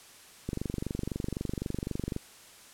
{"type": "click train", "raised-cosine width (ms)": 3, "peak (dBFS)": -19, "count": 41, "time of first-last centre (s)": [0.49, 2.164], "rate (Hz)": 23.9, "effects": ["white hiss -53 dBFS RMS until 2.73 s", "low-pass 11000 Hz 12 dB/octave"]}